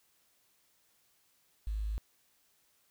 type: tone with quantisation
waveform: sine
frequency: 52.7 Hz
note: G#1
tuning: 26 cents sharp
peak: -32 dBFS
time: 1.67-1.98 s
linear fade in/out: 0 ms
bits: 10
effects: white hiss -71 dBFS RMS until 2.9 s